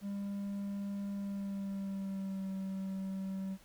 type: tone with pitch glide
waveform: triangle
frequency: 200 to 191.96 Hz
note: G3 to G3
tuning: +35 to -36 cents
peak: -34 dBFS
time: 0.01-3.58 s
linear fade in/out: 50 ms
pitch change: -71 cents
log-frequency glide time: 1.13-2.48 s
effects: pink hiss -62 dBFS RMS until 3.64 s